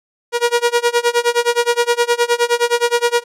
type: tone with tremolo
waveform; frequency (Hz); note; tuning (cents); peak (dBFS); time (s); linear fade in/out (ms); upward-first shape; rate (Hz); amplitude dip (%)
sawtooth; 476.9; A#4; +39; -6; 0.32-3.24; 50; sine; 9.6; 95
effects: low-pass 10000 Hz 12 dB/octave